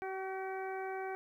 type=harmonic tone with a mistuned harmonic; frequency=381.3 Hz; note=G4; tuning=48 cents flat; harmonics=1 / 2 / 3 / 4 / 5 / 6; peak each=-40 / -41 / -51 / -47 / -53 / -51 dBFS; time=0.02-1.15 s; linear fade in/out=0 ms; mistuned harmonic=3; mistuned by=-16 cents; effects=12-bit